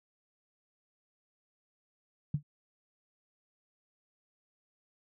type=tone with exponential decay; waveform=sine; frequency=146.83 Hz; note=D3; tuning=in tune; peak=-23 dBFS; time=2.34-2.43 s; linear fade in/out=5 ms; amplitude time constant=18 ms; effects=none